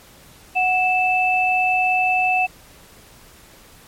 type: tone pair together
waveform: sine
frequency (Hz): 740 / 2637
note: F#5 / E7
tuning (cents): 0 / 0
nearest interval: octave + minor seventh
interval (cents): 2200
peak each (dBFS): -18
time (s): 0.55-2.47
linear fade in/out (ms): 20
effects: pink hiss -47 dBFS RMS until 3.87 s + MP3 64 kbps